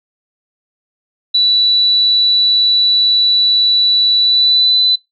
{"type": "tone with pitch glide", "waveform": "sine", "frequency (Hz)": [3951, 4002], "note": ["B7", "B7"], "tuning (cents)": [0, 22], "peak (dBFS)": -8, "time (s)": [1.34, 4.96], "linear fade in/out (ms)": 10, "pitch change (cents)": 22, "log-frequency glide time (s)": [4.19, 4.81], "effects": ["noise-tail reverb RT60 0.2 s tail -24 dB re dry"]}